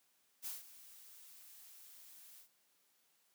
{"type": "noise with ADSR envelope", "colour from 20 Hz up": "blue", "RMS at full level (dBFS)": -42, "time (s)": [0.42, 2.49], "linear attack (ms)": 44, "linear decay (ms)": 160, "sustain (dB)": -16, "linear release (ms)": 97, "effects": ["white hiss -75 dBFS RMS until 3.34 s", "high-pass 150 Hz 12 dB/octave"]}